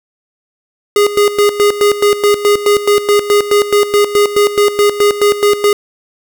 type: tone with tremolo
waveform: square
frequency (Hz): 411.4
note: G#4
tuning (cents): -16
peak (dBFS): -7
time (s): 0.96-5.73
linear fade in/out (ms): 2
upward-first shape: square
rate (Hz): 4.7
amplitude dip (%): 75
effects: none